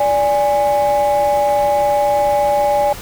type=tone pair together; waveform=sine; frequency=582.8 / 825 Hz; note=D5 / G#5; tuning=-13 / -12 cents; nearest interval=tritone; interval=601 cents; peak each=-13 dBFS; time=0-2.93 s; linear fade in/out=5 ms; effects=tanh soft clip ceiling -8 dBFS + pink hiss -32 dBFS RMS until 3.01 s